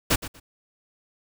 pink noise with echo, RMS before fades -20 dBFS, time 0.1-0.16 s, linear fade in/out 10 ms, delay 120 ms, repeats 2, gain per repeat -14 dB, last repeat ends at 0.4 s, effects none

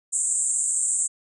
pink band-pass noise, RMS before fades -24 dBFS, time 0.12-1.08 s, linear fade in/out 20 ms, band 7300 to 8800 Hz, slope 96 dB/octave, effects none

